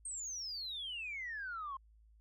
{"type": "exponential sweep", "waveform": "sine", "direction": "down", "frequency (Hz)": [8600, 1046.5], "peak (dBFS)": -39, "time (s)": [0.05, 1.77], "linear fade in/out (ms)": 5, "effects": ["tanh soft clip ceiling -35 dBFS", "added 54 Hz sine -61 dBFS peak until 2.2 s"]}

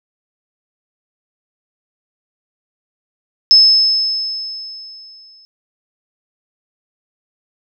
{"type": "tone with exponential decay", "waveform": "sine", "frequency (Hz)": 5220, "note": "E8", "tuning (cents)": -18, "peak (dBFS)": -3, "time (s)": [3.51, 5.45], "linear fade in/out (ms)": 0, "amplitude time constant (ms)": 420, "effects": []}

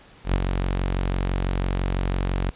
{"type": "tone with ADSR envelope", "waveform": "sawtooth", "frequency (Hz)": 46, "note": "F#1", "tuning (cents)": -9, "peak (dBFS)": -13, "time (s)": [0.24, 2.51], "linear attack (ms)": 100, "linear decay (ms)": 39, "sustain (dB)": -5, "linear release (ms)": 15, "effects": ["pink hiss -50 dBFS RMS until 2.55 s", "resampled to 8000 Hz"]}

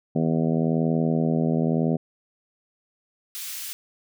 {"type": "harmonic tone", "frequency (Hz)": 80.9, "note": "E2", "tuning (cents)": -32, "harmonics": [2, 3, 4, 5, 6, 7, 8, 9], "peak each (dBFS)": [-23, -24, -32, -30, -33, -34, -34, -38], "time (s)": [0.15, 1.97], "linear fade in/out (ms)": 10}
{"type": "high-pass noise", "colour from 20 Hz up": "white", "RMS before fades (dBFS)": -34, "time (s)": [3.35, 3.73], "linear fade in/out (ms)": 0, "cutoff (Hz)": 2100, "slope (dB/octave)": 12}
{"effects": []}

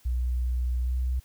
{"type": "tone with pitch glide", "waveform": "sine", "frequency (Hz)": [61.6, 63.04], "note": ["B1", "B1"], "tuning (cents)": [-4, 36], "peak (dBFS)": -24, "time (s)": [0.05, 1.2], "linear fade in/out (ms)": 10, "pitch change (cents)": 40, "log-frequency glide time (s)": [0.82, 0.96], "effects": ["white hiss -60 dBFS RMS until 1.24 s"]}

